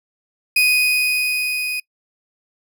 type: tone with level ramp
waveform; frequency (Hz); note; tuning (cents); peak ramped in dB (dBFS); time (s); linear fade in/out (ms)
35% pulse; 2493; D#7; +3; -10 to -20; 0.56-1.8; 5
effects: noise-tail reverb RT60 0.1 s tail -25 dB re dry